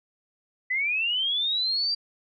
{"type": "linear sweep", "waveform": "sine", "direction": "up", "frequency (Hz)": [1975.5, 4739], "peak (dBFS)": -23, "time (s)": [0.7, 1.95], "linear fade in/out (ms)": 10, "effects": []}